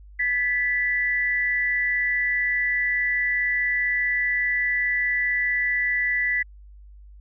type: tone pair together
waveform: sine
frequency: 1720.3 / 1975.5 Hz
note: A6 / B6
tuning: -39 / 0 cents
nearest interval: major second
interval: 239 cents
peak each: -28 / -21 dBFS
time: 0.19-6.43 s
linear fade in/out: 10 ms
effects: added 50 Hz sine -43 dBFS peak until 7.2 s